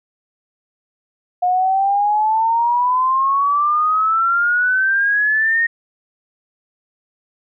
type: exponential sweep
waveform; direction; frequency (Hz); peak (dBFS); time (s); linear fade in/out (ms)
sine; up; 715 to 1864.7; -13; 1.42-5.67; 10
effects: none